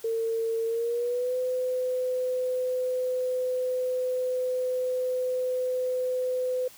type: tone with pitch glide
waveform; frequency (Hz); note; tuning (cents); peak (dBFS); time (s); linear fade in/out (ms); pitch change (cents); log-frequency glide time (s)
sine; 453.8 to 506.4; A#4 to B4; -47 to +43; -25; 0.04-6.68; 5; +190; 0.66-1.36
effects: white hiss -51 dBFS RMS until 6.77 s + high-pass 60 Hz 12 dB/octave